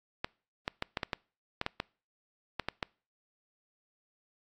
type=clicks; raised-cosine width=0.3 ms; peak=-15 dBFS; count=12; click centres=0.245 / 0.679 / 0.824 / 0.972 / 1.032 / 1.132 / 1.614 / 1.664 / 1.801 / 2.597 / 2.686 / 2.828 s; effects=noise-tail reverb RT60 0.4 s tail -26 dB re dry + AAC 48 kbps